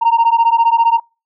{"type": "beating tone pair", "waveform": "sine", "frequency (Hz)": [917, 932], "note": ["A#5", "A#5"], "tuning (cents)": [-29, -1], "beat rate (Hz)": 15, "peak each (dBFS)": -10, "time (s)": [0.01, 1], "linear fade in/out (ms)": 20, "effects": ["noise-tail reverb RT60 0.3 s tail -26 dB re dry", "tanh soft clip ceiling -6 dBFS"]}